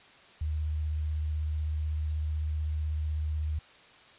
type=tone with vibrato; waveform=sine; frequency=76.7 Hz; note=D#2; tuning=24 cents flat; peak=-28 dBFS; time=0.41-3.59 s; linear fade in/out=5 ms; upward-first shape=square; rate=16 Hz; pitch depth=16 cents each way; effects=white hiss -55 dBFS RMS until 4.18 s + resampled to 8000 Hz